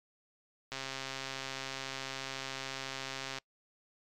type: click train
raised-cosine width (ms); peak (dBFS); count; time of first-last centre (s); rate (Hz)
0.2; -21; 358; 0.72-3.384; 134
effects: noise-tail reverb RT60 0.1 s tail -25 dB re dry + MP3 96 kbps